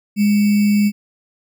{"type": "tone with sample-and-hold", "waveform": "sine", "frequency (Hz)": 206.5, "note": "G#3", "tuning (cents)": -10, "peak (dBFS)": -11, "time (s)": [0.16, 0.92], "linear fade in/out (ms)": 50, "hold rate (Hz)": 2450, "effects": []}